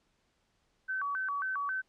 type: tone with vibrato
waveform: sine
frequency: 1318.5 Hz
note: E6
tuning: in tune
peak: -31 dBFS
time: 0.88-1.82 s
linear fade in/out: 20 ms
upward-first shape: square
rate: 3.7 Hz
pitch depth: 260 cents each way
effects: pink hiss -74 dBFS RMS until 1.88 s + low-pass 7000 Hz 12 dB/octave